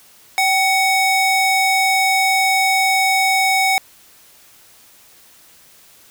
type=ring-modulated tone; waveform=square; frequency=1500 Hz; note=F#6; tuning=23 cents sharp; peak=-11 dBFS; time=0.38-3.78 s; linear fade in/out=0 ms; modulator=731 Hz; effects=white hiss -48 dBFS RMS until 6.1 s